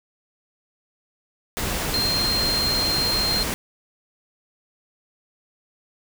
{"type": "tone in noise", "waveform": "sine", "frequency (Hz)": 4186, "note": "C8", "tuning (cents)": 0, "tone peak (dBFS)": -21, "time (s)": [1.94, 3.43], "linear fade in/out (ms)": 0, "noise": "pink", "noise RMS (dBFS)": -26, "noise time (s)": [1.57, 3.54], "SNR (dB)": 2, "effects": []}